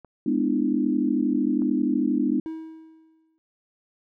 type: clicks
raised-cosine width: 1 ms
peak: -31 dBFS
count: 2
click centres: 0.047 / 1.62 s
type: chord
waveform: sine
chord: E dominant seventh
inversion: first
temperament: just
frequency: 206 / 247.2 / 296.7 / 329.6 Hz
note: G#3 / B3 / D4 / E4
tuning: -14 / +2 / +18 / 0 cents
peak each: -28 / -24 / -24 / -29 dBFS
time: 0.26-2.4 s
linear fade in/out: 5 ms
type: tone with exponential decay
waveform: triangle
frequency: 320.5 Hz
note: E4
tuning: 49 cents flat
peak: -26 dBFS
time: 2.46-3.38 s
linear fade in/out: 0 ms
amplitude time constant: 200 ms
effects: none